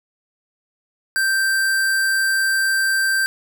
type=tone; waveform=square; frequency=1567 Hz; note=G6; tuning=1 cent flat; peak=-17 dBFS; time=1.16-3.26 s; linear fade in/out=0 ms; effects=none